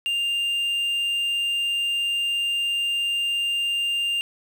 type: tone with quantisation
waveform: triangle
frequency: 2797 Hz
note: F7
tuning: 2 cents sharp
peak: -20 dBFS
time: 0.06-4.21 s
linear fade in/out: 0 ms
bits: 8
effects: none